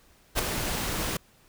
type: noise with ADSR envelope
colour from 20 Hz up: pink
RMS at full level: -22 dBFS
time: 0.35-1.17 s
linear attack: 42 ms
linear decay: 3 ms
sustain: -8 dB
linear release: 4 ms
effects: pink hiss -60 dBFS RMS until 1.48 s